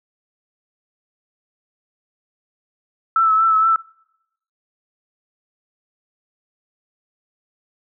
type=tone with vibrato; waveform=sine; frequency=1314 Hz; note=E6; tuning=6 cents flat; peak=-12 dBFS; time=3.16-3.76 s; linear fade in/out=2 ms; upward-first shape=triangle; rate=4.3 Hz; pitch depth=38 cents each way; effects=noise-tail reverb RT60 0.8 s tail -24 dB re dry